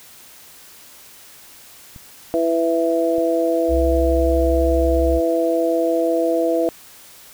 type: clicks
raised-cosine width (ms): 5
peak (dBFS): -27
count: 3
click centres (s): 1.962 / 3.183 / 5.171
type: harmonic tone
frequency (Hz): 165.7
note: E3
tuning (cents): +9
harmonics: 2 / 3 / 4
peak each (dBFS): -20 / -20 / -20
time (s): 2.34-6.69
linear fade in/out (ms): 0
type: tone with vibrato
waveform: sine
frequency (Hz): 65.41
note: C2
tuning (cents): 0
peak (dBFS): -18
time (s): 3.68-5.21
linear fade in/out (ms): 50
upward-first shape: sine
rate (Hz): 12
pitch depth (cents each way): 34
effects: white hiss -44 dBFS RMS until 7.33 s